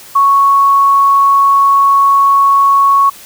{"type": "tone", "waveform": "sine", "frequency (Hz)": 1108.7, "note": "C#6", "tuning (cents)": 0, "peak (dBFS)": -5, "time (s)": [0.15, 3.1], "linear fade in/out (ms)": 10, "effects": ["white hiss -35 dBFS RMS until 3.25 s"]}